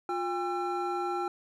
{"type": "tone cluster", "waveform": "triangle", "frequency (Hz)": [353.4, 806, 1350], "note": ["F4", "G5", "E6"], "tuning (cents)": [21, 48, 41], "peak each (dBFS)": [-31, -31, -34], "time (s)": [0.09, 1.28], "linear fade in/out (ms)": 2, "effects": []}